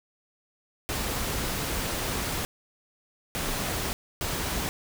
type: noise bursts at uneven times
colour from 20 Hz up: pink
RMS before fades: -30 dBFS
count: 3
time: 0.89-2.45 / 3.35-3.93 / 4.21-4.69 s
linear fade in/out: 0 ms
effects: none